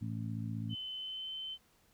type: harmonic tone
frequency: 55.5 Hz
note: A1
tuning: 16 cents sharp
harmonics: 2 / 3 / 4 / 5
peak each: -38 / -44 / -42 / -47 dBFS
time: 0.01-0.75 s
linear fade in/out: 10 ms
type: tone with pitch glide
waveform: sine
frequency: 3043 to 3073 Hz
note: F#7 to G7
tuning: +48 to -35 cents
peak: -39 dBFS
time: 0.69-1.58 s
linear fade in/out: 50 ms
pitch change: +17 cents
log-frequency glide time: 0.97-1.31 s
effects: pink hiss -69 dBFS RMS until 1.93 s